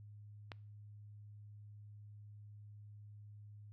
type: click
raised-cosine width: 0.3 ms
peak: -29 dBFS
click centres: 0.518 s
effects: noise-tail reverb RT60 0.5 s tail -25 dB re dry + added 104 Hz sine -52 dBFS peak until 3.72 s